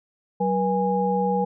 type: tone cluster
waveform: sine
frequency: 188.5 / 482.5 / 824 Hz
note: F#3 / B4 / G#5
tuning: +32 / -40 / -14 cents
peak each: -24 dBFS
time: 0.4-1.45 s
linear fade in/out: 10 ms
effects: none